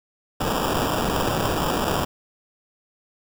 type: noise with sample-and-hold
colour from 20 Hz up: violet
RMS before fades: -23 dBFS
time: 0.4-2.05 s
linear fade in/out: 10 ms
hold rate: 2100 Hz
effects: none